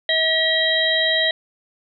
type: harmonic tone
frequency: 641 Hz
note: E5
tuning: 49 cents flat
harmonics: 1 / 3 / 5 / 6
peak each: -23 / -20 / -23 / -21 dBFS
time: 0.09-1.31 s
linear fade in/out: 2 ms
effects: none